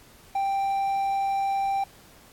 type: tone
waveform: triangle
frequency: 786 Hz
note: G5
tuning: 4 cents sharp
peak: -21 dBFS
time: 0.35-1.84 s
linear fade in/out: 5 ms
effects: pink hiss -53 dBFS RMS until 2.32 s + AAC 64 kbps